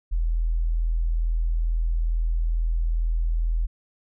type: tone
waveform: sine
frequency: 41.14 Hz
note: E1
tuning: 3 cents flat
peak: -20 dBFS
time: 0.11-3.67 s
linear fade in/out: 20 ms
effects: none